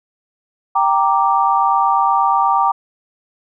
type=chord; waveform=sine; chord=G minor; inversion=none; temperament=equal; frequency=784 / 932.3 / 1174.7 Hz; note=G5 / Bb5 / D6; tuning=0 / 0 / 0 cents; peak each=-16 dBFS; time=0.75-2.72 s; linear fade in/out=10 ms; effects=none